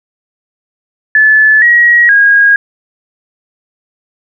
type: tone with pitch steps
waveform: sine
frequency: 1733 / 1903 / 1636 Hz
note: A6 / A#6 / G#6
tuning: -27 / +35 / -26 cents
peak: -3 dBFS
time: 1.15-2.56 s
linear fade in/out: 2 ms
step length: 470 ms
effects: none